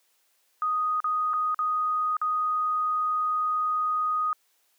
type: tone with dropouts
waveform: sine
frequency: 1244.5 Hz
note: D#6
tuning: in tune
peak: -23 dBFS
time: 0.62-4.33 s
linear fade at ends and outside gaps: 1 ms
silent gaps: 1.003-1.043 / 1.334-1.338 / 1.545-1.59 / 2.168-2.215 s
effects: white hiss -68 dBFS RMS until 4.78 s + high-pass 400 Hz 12 dB/octave